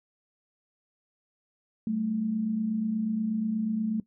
sine tone pair together, 191.69 / 220 Hz, G3 / A3, -38 / 0 cents, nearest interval major second, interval 238 cents, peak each -35 / -26 dBFS, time 1.87-4 s, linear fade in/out 2 ms, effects noise-tail reverb RT60 0.1 s tail -18 dB re dry

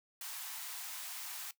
white high-pass noise, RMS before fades -44 dBFS, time 0.21-1.51 s, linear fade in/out 2 ms, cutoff 720 Hz, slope 48 dB/octave, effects noise-tail reverb RT60 0.1 s tail -17 dB re dry

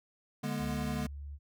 square chord, G# diminished, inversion second, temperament equal with one note detuned, 146.83 / 207.7 / 241.2 Hz, D3 / G#3 / B3, 0 / 0 / -41 cents, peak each -38 dBFS, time 0.43-1.07 s, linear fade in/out 10 ms
sine tone with pitch glide, 70.6 to 71.59 Hz, C#2 to D2, +32 to -44 cents, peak -40 dBFS, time 0.58-1.39 s, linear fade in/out 50 ms, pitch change +24 cents, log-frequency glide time 1.07-1.24 s
effects none

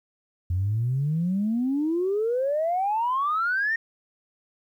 sine exponential sweep, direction up, 86.4 to 1864.7 Hz, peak -21 dBFS, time 0.5-3.76 s, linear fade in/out 5 ms, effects tanh soft clip ceiling -17 dBFS + 10-bit

